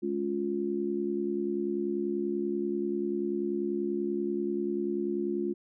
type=harmonic tone; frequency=70.3 Hz; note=C#2; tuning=25 cents sharp; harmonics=3 / 4 / 5; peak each=-34 / -35 / -30 dBFS; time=0.02-5.54 s; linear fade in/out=20 ms; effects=none